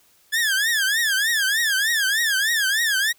sawtooth tone with vibrato, 1700 Hz, G#6, 40 cents sharp, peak -15 dBFS, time 0.32-3.13 s, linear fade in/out 20 ms, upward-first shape triangle, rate 3.3 Hz, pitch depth 210 cents each way, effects white hiss -58 dBFS RMS until 3.18 s

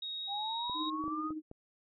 sine tone with pitch glide, 3763 to 3791 Hz, A#7 to A#7, +16 to +28 cents, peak -37 dBFS, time 0.02-0.9 s, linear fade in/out 5 ms, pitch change +12 cents, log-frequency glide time 0.16-0.29 s
sine linear sweep, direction up, 784 to 1268 Hz, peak -36 dBFS, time 0.27-1.33 s, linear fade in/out 50 ms
clicks, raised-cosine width 2 ms, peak -34 dBFS, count 5, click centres 0.697 / 1.04 / 1.08 / 1.306 / 1.514 s
sine tone with tremolo, 311.1 Hz, D#4, in tune, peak -34 dBFS, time 0.74-1.42 s, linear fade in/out 50 ms, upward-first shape sine, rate 16 Hz, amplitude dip 55%
effects none

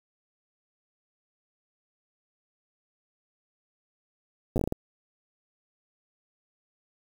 slowing click train, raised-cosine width 2 ms, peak -14 dBFS, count 8, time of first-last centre 4.56-4.724 s, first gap 8 ms, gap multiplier 1.35, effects 7-bit

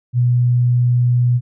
sine tone, 122.5 Hz, B2, 14 cents flat, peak -11 dBFS, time 0.13-1.41 s, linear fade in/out 50 ms, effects none

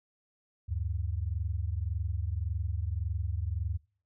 sine tone pair together, 75.22 / 97 Hz, D2 / G2, +42 / -18 cents, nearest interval major third, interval 440 cents, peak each -32 / -33 dBFS, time 0.68-3.78 s, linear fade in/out 20 ms, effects noise-tail reverb RT60 0.4 s tail -23 dB re dry

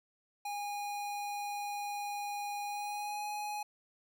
square tone with pitch glide, 819 to 834.3 Hz, G#5 to G#5, -24 to +8 cents, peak -37 dBFS, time 0.45-3.63 s, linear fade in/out 5 ms, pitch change +32 cents, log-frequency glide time 2.65-3.27 s, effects 12-bit

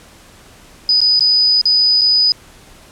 sine tone with dropouts, 4978 Hz, D#8, in tune, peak -9 dBFS, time 0.89-2.32 s, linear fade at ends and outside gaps 1 ms, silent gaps 1.005-1.015 / 1.194-1.207 / 1.614-1.655 / 2.011-2.016 s, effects pink hiss -43 dBFS RMS until 2.91 s + low-pass 11000 Hz 12 dB/octave

